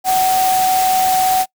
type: tone in noise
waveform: sine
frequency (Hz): 750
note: F#5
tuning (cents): +23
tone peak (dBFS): -12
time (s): 0.04-1.46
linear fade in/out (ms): 50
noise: white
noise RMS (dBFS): -22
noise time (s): 0.04-1.46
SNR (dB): +7
effects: noise-tail reverb RT60 0.1 s tail -24 dB re dry